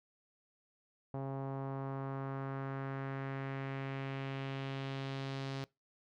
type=tone with low-pass filter sweep; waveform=sawtooth; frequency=135.7 Hz; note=C#3; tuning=36 cents flat; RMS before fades=-40 dBFS; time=1.14-5.64 s; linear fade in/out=0 ms; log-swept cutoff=800 to 4600 Hz; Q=1.7; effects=noise-tail reverb RT60 0.2 s tail -22 dB re dry